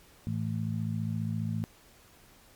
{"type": "harmonic tone", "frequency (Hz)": 54.8, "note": "A1", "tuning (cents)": -6, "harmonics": [2, 3, 4], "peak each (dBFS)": [-32, -34, -35], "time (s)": [0.27, 1.64], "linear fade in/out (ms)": 0, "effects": ["pink hiss -58 dBFS RMS until 2.55 s", "MP3 96 kbps"]}